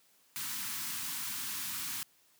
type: band-stop noise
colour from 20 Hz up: white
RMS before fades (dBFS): -38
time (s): 0.36-2.03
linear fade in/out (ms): 0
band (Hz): 300 to 910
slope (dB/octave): 48
effects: white hiss -67 dBFS RMS until 2.39 s + high-pass 100 Hz 12 dB/octave